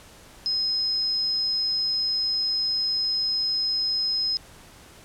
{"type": "tone", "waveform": "sine", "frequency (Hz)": 5100, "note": "D#8", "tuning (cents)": 42, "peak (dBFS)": -22, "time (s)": [0.46, 4.37], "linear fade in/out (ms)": 0, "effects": ["pink hiss -49 dBFS RMS until 5.04 s", "low-pass 12000 Hz 12 dB/octave"]}